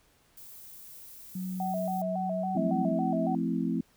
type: noise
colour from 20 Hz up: violet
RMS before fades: -48 dBFS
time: 0.37-2.02 s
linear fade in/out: 5 ms
type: tone with pitch glide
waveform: sine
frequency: 185 to 188.89 Hz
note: F#3 to F#3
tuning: 0 to +36 cents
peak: -32 dBFS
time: 1.35-2.94 s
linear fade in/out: 5 ms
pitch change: +36 cents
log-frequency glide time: 2.35-2.53 s
type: tone with vibrato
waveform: sine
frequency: 698.5 Hz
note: F5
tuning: in tune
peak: -30 dBFS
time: 1.6-3.35 s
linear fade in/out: 2 ms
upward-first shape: square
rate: 3.6 Hz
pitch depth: 130 cents each way
type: chord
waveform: sine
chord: F major seventh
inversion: none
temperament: equal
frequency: 174.61 / 220 / 261.6 / 329.6 Hz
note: F3 / A3 / C4 / E4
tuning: 0 / 0 / 0 / 0 cents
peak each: -32 / -32 / -31 / -35 dBFS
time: 2.55-3.81 s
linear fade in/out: 5 ms
effects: pink hiss -65 dBFS RMS until 3.96 s